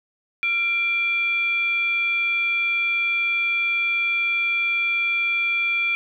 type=tone with frequency modulation; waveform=sine; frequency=2369 Hz; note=D7; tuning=14 cents sharp; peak=-19 dBFS; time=0.43-5.95 s; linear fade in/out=0 ms; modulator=997 Hz; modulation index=0.37; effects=10-bit